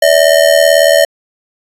square ring-modulated tone, 612 Hz, D#5, 29 cents flat, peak -3 dBFS, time 0.02-1.05 s, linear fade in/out 5 ms, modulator 39.1 Hz, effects resampled to 32000 Hz

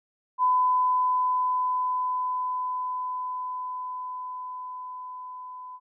sine tone with level ramp, 1006 Hz, B5, 32 cents sharp, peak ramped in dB -18 to -38 dBFS, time 0.38-5.8 s, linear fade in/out 50 ms, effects none

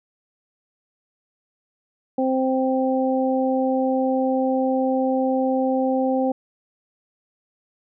harmonic tone, 261.5 Hz, C4, 1 cent flat, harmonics 1 / 2 / 3, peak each -21 / -22 / -26 dBFS, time 2.18-6.32 s, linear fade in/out 5 ms, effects none

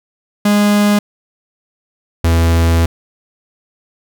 45% pulse tone pair in turn, 206.4 / 83.17 Hz, G#3 / E2, -10 / +16 cents, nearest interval octave + major third, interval 1574 cents, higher first, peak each -9 dBFS, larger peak neither, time 0.45-0.99 / 2.24-2.86 s, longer second, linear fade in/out 5 ms, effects none

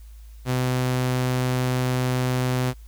sawtooth tone, 127 Hz, B2, 49 cents sharp, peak -17 dBFS, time 0.45-2.74 s, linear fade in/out 50 ms, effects added 54 Hz sine -40 dBFS peak until 2.87 s + white hiss -59 dBFS RMS until 2.87 s

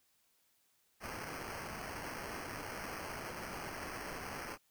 white noise with sample-and-hold, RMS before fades -44 dBFS, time 1-4.58 s, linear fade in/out 50 ms, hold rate 3675 Hz, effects white hiss -74 dBFS RMS until 4.7 s

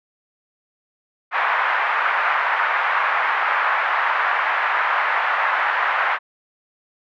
pink band-pass noise, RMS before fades -20 dBFS, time 1.31-6.19 s, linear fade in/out 50 ms, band 870 to 2000 Hz, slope 24 dB/octave, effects none

